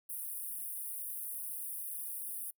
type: high-pass noise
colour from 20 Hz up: pink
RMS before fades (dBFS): -41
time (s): 0.09-2.51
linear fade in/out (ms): 10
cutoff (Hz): 9300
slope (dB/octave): 96
effects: noise-tail reverb RT60 0.1 s tail -26 dB re dry